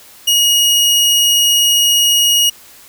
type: tone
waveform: sawtooth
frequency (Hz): 2883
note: F#7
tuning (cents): -46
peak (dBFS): -6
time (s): 0.27-2.5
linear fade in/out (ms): 10
effects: white hiss -41 dBFS RMS until 2.88 s